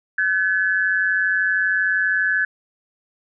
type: tone pair together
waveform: sine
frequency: 1519 / 1706.4 Hz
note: F#6 / G#6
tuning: +45 / +46 cents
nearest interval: major second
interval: 201 cents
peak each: -20 / -19 dBFS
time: 0.18-2.45 s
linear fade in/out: 5 ms
effects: none